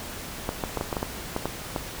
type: clicks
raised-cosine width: 1 ms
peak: -12 dBFS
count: 10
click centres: 0.491 / 0.638 / 0.773 / 0.811 / 0.928 / 0.968 / 1.029 / 1.364 / 1.456 / 1.762 s
effects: pink hiss -37 dBFS RMS until 2 s